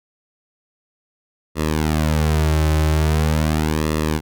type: tone with flanger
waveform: sawtooth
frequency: 77.5 Hz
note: D#2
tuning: 6 cents flat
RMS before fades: -18 dBFS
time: 1.55-4.21 s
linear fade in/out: 50 ms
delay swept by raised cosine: 1.3 to 4.3 ms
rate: 0.42 Hz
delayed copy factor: -0.8
effects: none